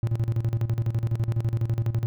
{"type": "tone with tremolo", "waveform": "triangle", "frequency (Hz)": 114.4, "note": "A#2", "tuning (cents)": -32, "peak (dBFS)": -18, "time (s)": [0.03, 2.06], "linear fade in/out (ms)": 0, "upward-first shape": "square", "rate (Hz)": 12, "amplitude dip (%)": 75, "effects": []}